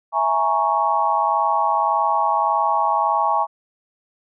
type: chord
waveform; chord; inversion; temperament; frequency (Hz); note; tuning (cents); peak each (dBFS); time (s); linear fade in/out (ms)
sine; A# half-diminished seventh; second; equal; 659.3 / 830.6 / 932.3 / 1108.7; E5 / G#5 / A#5 / C#6; 0 / 0 / 0 / 0; -25 / -20 / -22 / -21; 0.12-3.47; 50
effects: none